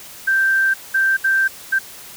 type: tone bursts at uneven times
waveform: sine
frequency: 1568 Hz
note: G6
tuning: in tune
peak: -13 dBFS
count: 4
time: 0.27-0.74 / 0.94-1.17 / 1.24-1.48 / 1.72-1.79 s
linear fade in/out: 10 ms
effects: white hiss -38 dBFS RMS until 2.16 s